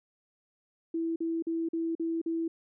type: tone bursts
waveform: sine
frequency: 329.6 Hz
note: E4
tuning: in tune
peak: -28 dBFS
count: 6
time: 0.94-2.48 s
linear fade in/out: 5 ms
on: 220 ms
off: 44 ms
effects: none